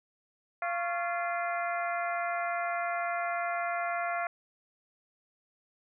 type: harmonic tone with a mistuned harmonic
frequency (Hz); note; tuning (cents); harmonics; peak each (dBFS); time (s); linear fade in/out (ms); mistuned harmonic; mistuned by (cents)
345.7; F4; -18; 2 / 3 / 4 / 5 / 6 / 7; -32 / -39 / -36 / -41 / -39 / -45; 0.62-4.27; 2; 3; +110
effects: none